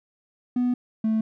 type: tone pair in turn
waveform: triangle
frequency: 246.9 / 220 Hz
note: B3 / A3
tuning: 0 / 0 cents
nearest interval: major second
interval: 200 cents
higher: first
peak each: -17 dBFS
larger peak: neither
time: 0.56-0.74 / 1.04-1.21 s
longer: first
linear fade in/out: 5 ms
effects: tanh soft clip ceiling -15 dBFS